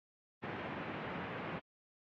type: band-pass noise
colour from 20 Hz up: pink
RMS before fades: -43 dBFS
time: 0.42-1.6 s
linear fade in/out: 20 ms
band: 120 to 2400 Hz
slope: 24 dB/octave
effects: AAC 32 kbps